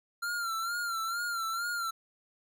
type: tone with vibrato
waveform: square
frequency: 1377 Hz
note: F6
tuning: 25 cents flat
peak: -32 dBFS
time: 0.22-1.91 s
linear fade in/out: 10 ms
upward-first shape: sine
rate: 2.2 Hz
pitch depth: 66 cents each way
effects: none